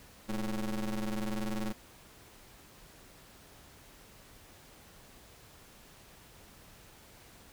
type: ring-modulated tone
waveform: 40% pulse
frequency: 111.2 Hz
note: A2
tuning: 19 cents sharp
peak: -28 dBFS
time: 0.28-1.73 s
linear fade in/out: 20 ms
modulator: 101 Hz
effects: pink hiss -56 dBFS RMS until 7.52 s